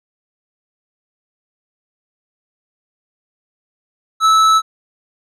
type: tone with tanh clipping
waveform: sine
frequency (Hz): 1307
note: E6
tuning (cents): -15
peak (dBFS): -10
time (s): 4.2-4.62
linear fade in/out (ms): 50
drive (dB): 12
effects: none